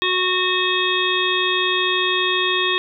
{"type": "harmonic tone", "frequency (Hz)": 367.3, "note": "F#4", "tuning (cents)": -13, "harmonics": [1, 3, 5, 7, 9, 10], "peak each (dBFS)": [-24, -24, -24, -24, -24, -24], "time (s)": [0.02, 2.78], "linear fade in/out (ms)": 0, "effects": []}